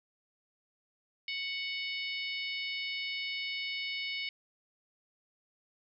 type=harmonic tone; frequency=740 Hz; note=F#5; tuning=in tune; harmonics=3 / 4 / 5 / 6 / 7; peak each=-37 / -40 / -43 / -44 / -47 dBFS; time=1.28-4.29 s; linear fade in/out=2 ms; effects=none